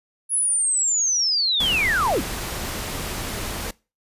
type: linear sweep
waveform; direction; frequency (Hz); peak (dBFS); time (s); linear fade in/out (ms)
sine; down; 10548 to 90.5; -18; 0.29-2.23; 50
type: noise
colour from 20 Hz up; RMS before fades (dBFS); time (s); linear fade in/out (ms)
pink; -29; 1.6-3.71; 5
effects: noise-tail reverb RT60 0.3 s tail -23 dB re dry + resampled to 32000 Hz